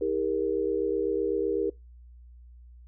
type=tone cluster; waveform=sine; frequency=320.9 / 401.1 / 469 Hz; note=E4 / G4 / A#4; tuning=-46 / +40 / +11 cents; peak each=-32 / -28 / -28 dBFS; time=0.01-1.7 s; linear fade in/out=5 ms; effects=noise-tail reverb RT60 0.2 s tail -23 dB re dry + added 60 Hz sine -47 dBFS peak until 2.87 s